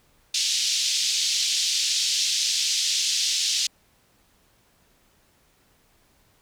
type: band-pass noise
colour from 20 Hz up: white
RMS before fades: -24 dBFS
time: 0.34-3.67 s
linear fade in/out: 5 ms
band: 3100 to 6200 Hz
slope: 24 dB/octave
effects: pink hiss -62 dBFS RMS until 6.41 s

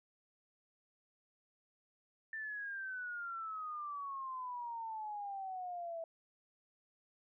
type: exponential sweep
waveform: sine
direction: down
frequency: 1788 to 653 Hz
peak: -40 dBFS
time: 2.33-6.04 s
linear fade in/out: 2 ms
effects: none

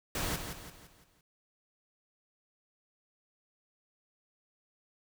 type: noise with echo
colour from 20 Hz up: pink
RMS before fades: -34 dBFS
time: 0.15-0.36 s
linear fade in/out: 2 ms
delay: 170 ms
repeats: 5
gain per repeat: -7 dB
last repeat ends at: 1.21 s
effects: none

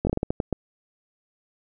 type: slowing click train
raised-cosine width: 2 ms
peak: -10 dBFS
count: 9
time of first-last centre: 0.05-0.527 s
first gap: 20 ms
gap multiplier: 1.3
effects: none

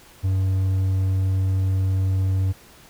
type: tone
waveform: triangle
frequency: 95 Hz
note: F#2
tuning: 46 cents sharp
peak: -16 dBFS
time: 0.23-2.53 s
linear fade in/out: 20 ms
effects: pink hiss -49 dBFS RMS until 2.89 s

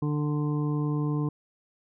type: harmonic tone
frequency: 148.5 Hz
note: D3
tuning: 20 cents sharp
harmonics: 1 / 2 / 3 / 5 / 6 / 7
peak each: -26 / -30 / -37 / -48 / -47 / -41 dBFS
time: 0.02-1.29 s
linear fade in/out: 5 ms
effects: none

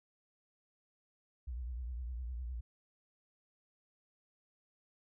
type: tone with vibrato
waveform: sine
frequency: 61.1 Hz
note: B1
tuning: 18 cents flat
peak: -38 dBFS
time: 1.47-2.61 s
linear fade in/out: 10 ms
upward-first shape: sine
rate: 9.8 Hz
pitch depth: 120 cents each way
effects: none

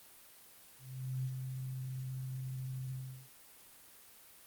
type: tone with ADSR envelope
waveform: sine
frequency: 130 Hz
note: C3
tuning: 11 cents flat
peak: -33 dBFS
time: 0.78-3.29 s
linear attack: 470 ms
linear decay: 43 ms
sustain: -5 dB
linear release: 360 ms
effects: white hiss -58 dBFS RMS until 4.46 s + Opus 32 kbps

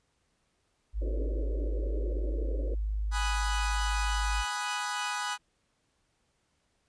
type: tone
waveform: sine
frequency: 51.91 Hz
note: G#1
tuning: in tune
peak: -28 dBFS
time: 0.93-4.45 s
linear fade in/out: 50 ms
type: band-pass noise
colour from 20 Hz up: pink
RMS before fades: -40 dBFS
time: 1.01-2.75 s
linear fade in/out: 10 ms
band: 270 to 580 Hz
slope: 96 dB/octave
type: chord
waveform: sawtooth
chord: G# minor seventh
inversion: none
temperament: equal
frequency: 830.6 / 987.8 / 1244.5 / 1480 Hz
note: G#5 / B5 / D#6 / F#6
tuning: 0 / 0 / 0 / 0 cents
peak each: -33 dBFS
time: 3.11-5.38 s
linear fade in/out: 50 ms
effects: pink hiss -74 dBFS RMS until 6.88 s + resampled to 22050 Hz

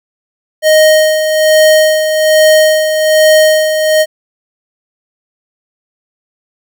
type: tone with tremolo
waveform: square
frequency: 622.3 Hz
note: D#5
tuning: in tune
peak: -4 dBFS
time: 0.62-4.06 s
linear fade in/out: 50 ms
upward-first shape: sine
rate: 1.2 Hz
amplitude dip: 55%
effects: none

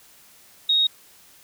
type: tone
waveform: sine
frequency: 3753 Hz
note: A#7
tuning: 11 cents sharp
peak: -16 dBFS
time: 0.69-0.87 s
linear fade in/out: 5 ms
effects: white hiss -52 dBFS RMS until 1.43 s

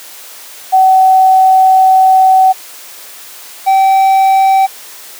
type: tone pair in turn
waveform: sine / triangle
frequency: 757 / 771.6 Hz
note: F#5 / G5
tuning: +39 / -28 cents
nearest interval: unison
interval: 33 cents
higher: second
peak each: -3 dBFS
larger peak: neither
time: 0.72-2.53 / 3.66-4.67 s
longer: first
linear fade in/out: 20 ms
effects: white hiss -32 dBFS RMS until 5.19 s + high-pass 400 Hz 12 dB/octave

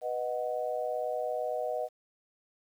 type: chord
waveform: sine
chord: B major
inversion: none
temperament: equal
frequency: 493.9 / 622.3 / 740 Hz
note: B4 / D#5 / F#5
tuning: 0 / 0 / 0 cents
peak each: -35 / -33 / -36 dBFS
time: 0.01-1.89 s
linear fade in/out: 50 ms
effects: 10-bit

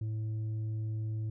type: tone with tanh clipping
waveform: sine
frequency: 109.2 Hz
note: A2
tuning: 13 cents flat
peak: -33 dBFS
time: 0.01-1.3 s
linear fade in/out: 5 ms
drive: 4 dB
effects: none

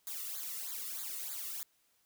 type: noise with flanger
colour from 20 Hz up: blue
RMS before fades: -41 dBFS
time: 0.07-1.63 s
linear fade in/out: 0 ms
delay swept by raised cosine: 0.35 to 1.29 ms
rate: 3.2 Hz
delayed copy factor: -0.9
effects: white hiss -73 dBFS RMS until 2.05 s

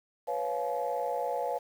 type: chord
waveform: sine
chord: C# dominant seventh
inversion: third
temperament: equal with one note detuned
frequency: 493.9 / 554.4 / 698.5 / 852.5 Hz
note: B4 / C#5 / E#5 / G#5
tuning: 0 / 0 / 0 / +45 cents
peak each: -34 dBFS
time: 0.27-1.59 s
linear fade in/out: 20 ms
effects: tanh soft clip ceiling -21 dBFS + 9-bit

